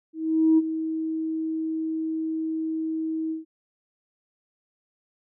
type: tone with ADSR envelope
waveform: sine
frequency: 319.4 Hz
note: D#4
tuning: 45 cents sharp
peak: -13 dBFS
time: 0.13-3.45 s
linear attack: 450 ms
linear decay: 32 ms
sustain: -12 dB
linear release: 140 ms
effects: tanh soft clip ceiling -10 dBFS